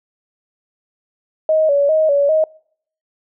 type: tone with vibrato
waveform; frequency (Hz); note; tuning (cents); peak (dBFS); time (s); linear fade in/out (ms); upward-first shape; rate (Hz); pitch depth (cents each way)
sine; 597; D5; +28; -11; 1.49-2.44; 2; square; 2.5; 89
effects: noise-tail reverb RT60 0.6 s tail -26 dB re dry